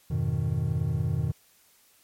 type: chord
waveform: triangle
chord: F half-diminished seventh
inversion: none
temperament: equal with one note detuned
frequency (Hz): 87.31 / 103.83 / 124.83 / 155.56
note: F2 / Ab2 / Cb3 / Eb3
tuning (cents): 0 / 0 / +19 / 0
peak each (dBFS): -29 / -30 / -27 / -27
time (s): 0.1-1.32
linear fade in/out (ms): 10
effects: white hiss -61 dBFS RMS until 2.03 s + MP3 64 kbps